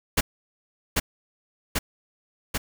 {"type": "noise with echo", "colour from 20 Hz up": "pink", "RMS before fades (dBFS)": -20, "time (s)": [0.17, 0.21], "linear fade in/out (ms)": 10, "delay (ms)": 790, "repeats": 3, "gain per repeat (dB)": -2, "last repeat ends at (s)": 2.58, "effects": []}